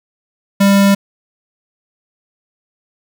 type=tone; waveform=square; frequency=198.4 Hz; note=G3; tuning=21 cents sharp; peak=-8 dBFS; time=0.6-0.95 s; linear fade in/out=10 ms; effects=7-bit